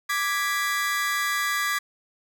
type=chord; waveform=40% pulse; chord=G# diminished; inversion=second; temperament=equal; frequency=1174.7 / 1661.2 / 1975.5 Hz; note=D6 / G#6 / B6; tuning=0 / 0 / 0 cents; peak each=-27 dBFS; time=0.09-1.79 s; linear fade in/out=10 ms; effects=none